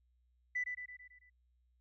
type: tone with echo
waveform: sine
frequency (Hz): 1988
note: B6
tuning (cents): +11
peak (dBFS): -32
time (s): 0.55-0.64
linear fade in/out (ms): 10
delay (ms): 110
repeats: 6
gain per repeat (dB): -5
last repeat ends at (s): 1.3
effects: tanh soft clip ceiling -28 dBFS + added 61 Hz sine -70 dBFS peak until 1.8 s